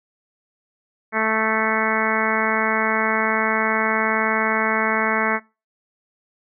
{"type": "harmonic tone", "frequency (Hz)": 219.7, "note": "A3", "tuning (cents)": -2, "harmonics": [1, 2, 3, 4, 5, 6, 7, 8, 9, 10], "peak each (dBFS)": [-27, -27, -27, -27, -27, -27, -27, -27, -27, -27], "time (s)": [1.12, 5.4], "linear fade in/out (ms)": 50, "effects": ["noise-tail reverb RT60 0.3 s tail -24 dB re dry"]}